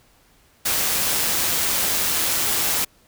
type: noise with amplitude modulation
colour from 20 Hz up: white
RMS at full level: -20 dBFS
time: 0.65-2.85 s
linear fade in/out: 10 ms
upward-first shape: sine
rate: 161 Hz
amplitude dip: 30%
effects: pink hiss -57 dBFS RMS until 3.07 s